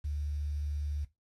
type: tone with quantisation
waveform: sine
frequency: 73.4 Hz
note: D2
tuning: in tune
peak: -32 dBFS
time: 0.04-1.05 s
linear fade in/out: 10 ms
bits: 10
effects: noise-tail reverb RT60 0.2 s tail -17 dB re dry + AAC 32 kbps